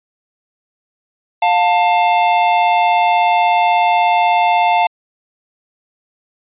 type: tone pair together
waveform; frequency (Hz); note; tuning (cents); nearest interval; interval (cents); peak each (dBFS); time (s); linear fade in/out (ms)
square; 706.4 / 890; F5 / A5; +20 / +20; major third; 400; -14; 1.42-4.87; 5
effects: resampled to 8000 Hz